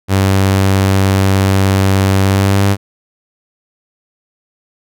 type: tone with pitch glide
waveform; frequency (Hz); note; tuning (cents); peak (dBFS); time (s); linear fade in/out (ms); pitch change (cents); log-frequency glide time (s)
sawtooth; 96.7 to 99.25; G2 to G2; -23 to +22; -5; 0.08-2.77; 50; +45; 2.23-2.66
effects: none